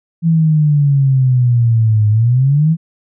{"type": "exponential two-way sweep", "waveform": "sine", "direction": "down then up", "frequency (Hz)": [167.5, 104.9, 167.5], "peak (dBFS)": -8, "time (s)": [0.22, 2.77], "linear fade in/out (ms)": 50, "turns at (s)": 2.09, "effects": []}